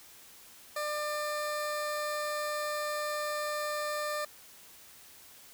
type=tone; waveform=20% pulse; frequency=598 Hz; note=D5; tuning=31 cents sharp; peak=-27 dBFS; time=0.76-4.25 s; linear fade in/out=5 ms; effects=white hiss -54 dBFS RMS until 5.53 s